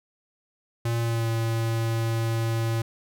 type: tone with pitch glide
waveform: square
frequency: 116.54 to 114.01 Hz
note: A#2 to A#2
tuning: 0 to -38 cents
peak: -24 dBFS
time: 0.85-2.82 s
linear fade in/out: 5 ms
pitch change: -38 cents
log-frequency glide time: 0.99-1.28 s
effects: none